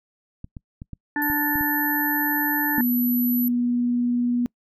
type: clicks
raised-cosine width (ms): 5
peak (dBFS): -23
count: 7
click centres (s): 0.444 / 0.568 / 0.819 / 0.933 / 1.301 / 1.556 / 1.61
type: harmonic tone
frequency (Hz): 293.7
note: D4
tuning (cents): 0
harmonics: 1 / 3 / 5 / 6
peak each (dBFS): -25 / -28 / -36 / -25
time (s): 1.16-2.81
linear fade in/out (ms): 2
type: tone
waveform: sine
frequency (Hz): 11840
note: F#9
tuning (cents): 0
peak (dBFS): -25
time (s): 1.22-3.48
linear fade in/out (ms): 0
type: tone with vibrato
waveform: sine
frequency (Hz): 242.6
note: B3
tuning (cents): -31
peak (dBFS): -19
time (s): 2.78-4.46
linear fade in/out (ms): 0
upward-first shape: triangle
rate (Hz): 20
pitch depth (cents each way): 14
effects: noise-tail reverb RT60 0.1 s tail -26 dB re dry